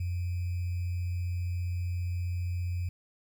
sine tone with sample-and-hold, 88.5 Hz, F2, 23 cents sharp, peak -29 dBFS, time 0-2.89 s, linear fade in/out 5 ms, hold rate 2450 Hz, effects none

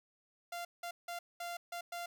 sawtooth tone bursts at uneven times, 693 Hz, F5, 14 cents flat, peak -36 dBFS, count 6, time 0.52-0.65 / 0.83-0.91 / 1.08-1.19 / 1.4-1.57 / 1.72-1.81 / 1.92-2.06 s, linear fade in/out 5 ms, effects 13-bit

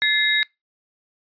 sine tone cluster, 1725 / 2091 / 3786 Hz, A6 / C7 / A#7, -35 / -2 / +26 cents, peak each -21 dBFS, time 0.02-0.43 s, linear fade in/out 0 ms, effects noise-tail reverb RT60 0.2 s tail -24 dB re dry + resampled to 11025 Hz

